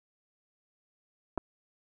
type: clicks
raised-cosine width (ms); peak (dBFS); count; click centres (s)
1; -19; 2; 1.376 / 1.379
effects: none